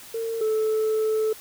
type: tone pair in turn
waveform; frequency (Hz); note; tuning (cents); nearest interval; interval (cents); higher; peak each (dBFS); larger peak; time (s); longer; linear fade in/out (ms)
sine; 454.5 / 436.1; A#4 / A4; -44 / -15; minor second; 71; first; -25 / -18; second; 0.14-0.41 / 0.41-1.33; second; 5
effects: tanh soft clip ceiling -19 dBFS + white hiss -44 dBFS RMS until 1.4 s